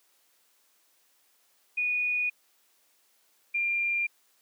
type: tone pair in turn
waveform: sine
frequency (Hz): 2464 / 2391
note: D#7 / D7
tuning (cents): -17 / +30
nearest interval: minor second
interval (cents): 53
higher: first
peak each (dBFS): -25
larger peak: neither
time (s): 1.77-2.3 / 3.54-4.07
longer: neither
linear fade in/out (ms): 10
effects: white hiss -67 dBFS RMS until 4.41 s + high-pass 300 Hz 12 dB/octave